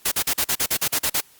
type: noise bursts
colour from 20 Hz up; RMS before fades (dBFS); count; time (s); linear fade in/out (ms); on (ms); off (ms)
white; -21; 11; 0.05-1.208; 10; 68; 41
effects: white hiss -53 dBFS RMS until 1.39 s + Opus 48 kbps